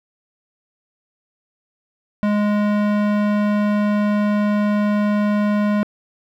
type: tone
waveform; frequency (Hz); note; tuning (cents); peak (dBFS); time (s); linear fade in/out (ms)
square; 207.7; G#3; 0; -16; 2.23-5.83; 0
effects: low-pass 2000 Hz 12 dB/octave + 8-bit